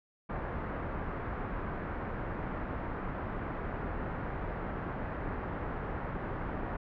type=low-pass noise; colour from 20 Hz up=pink; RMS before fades=-37 dBFS; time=0.29-6.77 s; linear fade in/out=10 ms; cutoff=1700 Hz; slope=24 dB/octave; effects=none